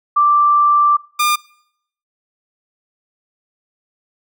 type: tone pair in turn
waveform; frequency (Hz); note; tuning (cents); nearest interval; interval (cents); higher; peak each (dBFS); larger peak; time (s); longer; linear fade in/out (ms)
sine / sawtooth; 1174.7 / 1204.2; D6 / D6; 0 / +43; unison; 43; second; -9; neither; 0.16-0.97 / 1.19-1.36; first; 10
effects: noise-tail reverb RT60 0.7 s tail -24 dB re dry